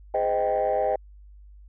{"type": "chord", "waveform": "sine", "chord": "Ab major seventh", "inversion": "none", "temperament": "equal with one note detuned", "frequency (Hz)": [415.3, 513.1, 622.3, 784], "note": ["Ab4", "C5", "Eb5", "G5"], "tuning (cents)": [0, -34, 0, 0], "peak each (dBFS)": [-30, -25, -24, -25], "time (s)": [0.14, 0.96], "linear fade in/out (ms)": 5, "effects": ["tanh soft clip ceiling -16 dBFS", "added 50 Hz sine -45 dBFS peak until 1.68 s"]}